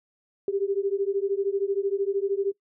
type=beating tone pair; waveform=sine; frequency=390 / 403 Hz; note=G4 / G4; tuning=-9 / +48 cents; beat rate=13 Hz; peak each=-26 / -27 dBFS; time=0.48-2.52 s; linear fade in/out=2 ms; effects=noise-tail reverb RT60 0.1 s tail -19 dB re dry